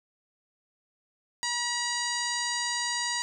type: harmonic tone with a mistuned harmonic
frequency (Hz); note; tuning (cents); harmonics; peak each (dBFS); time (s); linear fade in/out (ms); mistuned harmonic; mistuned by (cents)
961; B5; -48; 1 / 2 / 3 / 4 / 5 / 6 / 7 / 8 / 9; -35 / -33 / -40 / -38 / -34 / -43 / -35 / -44 / -41; 1.43-3.22; 0; 5; -23
effects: 10-bit